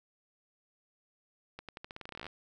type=accelerating click train; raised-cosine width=0.3 ms; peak=-27 dBFS; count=18; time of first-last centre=1.59-2.266 s; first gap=97 ms; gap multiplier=0.87; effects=none